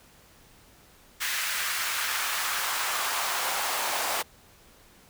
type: noise with high-pass filter sweep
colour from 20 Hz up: pink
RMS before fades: -29 dBFS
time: 1.2-4.23 s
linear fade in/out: 20 ms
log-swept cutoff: 1800 to 700 Hz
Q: 1.5
effects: pink hiss -56 dBFS RMS until 5.09 s